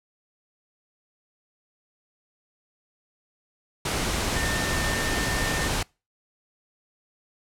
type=tone in noise; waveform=sine; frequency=1807 Hz; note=A6; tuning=46 cents sharp; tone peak=-31 dBFS; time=4.36-5.68 s; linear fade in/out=5 ms; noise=pink; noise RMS=-26 dBFS; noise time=3.85-5.83 s; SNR=-8 dB; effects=noise-tail reverb RT60 0.3 s tail -26 dB re dry + low-pass 10000 Hz 12 dB/octave